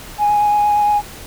sine tone with vibrato, 830.6 Hz, G#5, in tune, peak -10 dBFS, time 0.18-1.02 s, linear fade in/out 50 ms, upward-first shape sine, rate 8.6 Hz, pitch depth 12 cents each way, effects tanh soft clip ceiling -8 dBFS + pink hiss -35 dBFS RMS until 1.26 s

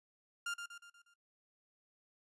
30% pulse tone with echo, 1400 Hz, F6, 4 cents sharp, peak -34 dBFS, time 0.46-0.54 s, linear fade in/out 5 ms, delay 120 ms, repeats 5, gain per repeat -6 dB, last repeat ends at 1.14 s, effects noise-tail reverb RT60 0.1 s tail -18 dB re dry + resampled to 24000 Hz

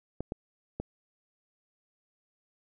clicks, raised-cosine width 2 ms, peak -20 dBFS, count 3, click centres 0.206 / 0.321 / 0.8 s, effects none

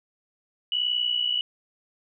sine tone pair together, 2899 / 2960 Hz, F#7 / F#7, -36 / 0 cents, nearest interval unison, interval 36 cents, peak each -28 / -24 dBFS, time 0.72-1.41 s, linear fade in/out 2 ms, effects none

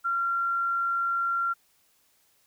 sine tone, 1375 Hz, F6, 27 cents flat, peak -24 dBFS, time 0.04-1.54 s, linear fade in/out 20 ms, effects white hiss -66 dBFS RMS until 2.46 s

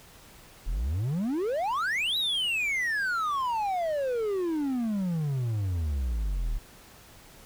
triangle exponential two-way sweep, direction up then down, 35.7 to 3951 to 35.7 Hz, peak -24 dBFS, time 0.66-6.59 s, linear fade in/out 20 ms, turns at 2.17 s, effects pink hiss -52 dBFS RMS until 7.45 s

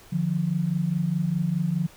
sine tone pair together, 150.46 / 175.3 Hz, D3 / F3, +42 / +7 cents, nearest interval minor third, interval 265 cents, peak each -26 / -24 dBFS, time 0.12-1.87 s, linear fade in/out 10 ms, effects pink hiss -51 dBFS RMS until 1.96 s

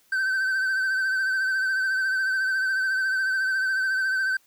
triangle tone with vibrato, 1541 Hz, G6, 30 cents flat, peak -20 dBFS, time 0.12-4.37 s, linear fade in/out 5 ms, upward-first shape triangle, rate 14 Hz, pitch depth 44 cents each way, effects white hiss -62 dBFS RMS until 4.46 s

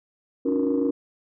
sine tone cluster, 278.9 / 305.8 / 360.7 / 471.1 Hz, C#4 / D#4 / F#4 / A#4, +11 / -30 / -44 / +18 cents, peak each -22 / -27 / -28 / -25 dBFS, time 0.45-0.91 s, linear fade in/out 10 ms, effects tanh soft clip ceiling -14 dBFS

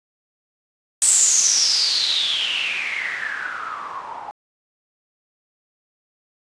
blue noise with low-pass filter sweep, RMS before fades -21 dBFS, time 1.02-4.31 s, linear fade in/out 0 ms, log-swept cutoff 8300 to 840 Hz, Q 9.4, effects resampled to 22050 Hz

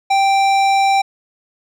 sine tone with hard clipping, 784 Hz, G5, in tune, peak -13 dBFS, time 0.1-1.02 s, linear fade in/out 10 ms, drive 14 dB, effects none

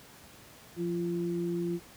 sine tone pair together, 174.2 / 343.6 Hz, F3 / F4, -4 / -28 cents, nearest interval octave, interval 1176 cents, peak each -33 / -31 dBFS, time 0.76-1.8 s, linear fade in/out 50 ms, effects pink hiss -53 dBFS RMS until 1.96 s + high-pass 60 Hz 12 dB/octave

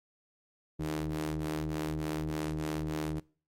sawtooth ring-modulated tone, 77.1 Hz, D#2, 15 cents flat, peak -25 dBFS, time 0.79-3.2 s, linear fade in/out 10 ms, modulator 233 Hz, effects noise-tail reverb RT60 0.4 s tail -22 dB re dry + MP3 64 kbps

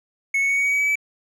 triangle tone with pitch steps, 2200 / 2214 / 2228 / 2242 / 2257 / 2271 / 2285 / 2300 Hz, C#7 / C#7 / C#7 / C#7 / C#7 / C#7 / D7 / D7, -14 / -3 / +8 / +19 / +31 / +41 / -48 / -37 cents, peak -16 dBFS, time 0.34-0.956 s, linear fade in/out 5 ms, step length 77 ms, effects none

